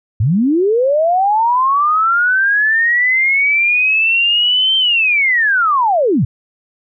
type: linear two-way sweep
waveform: sine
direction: up then down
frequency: 91.9 to 3136 to 91.9 Hz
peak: -10 dBFS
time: 0.2-6.25 s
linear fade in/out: 5 ms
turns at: 4.77 s
effects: none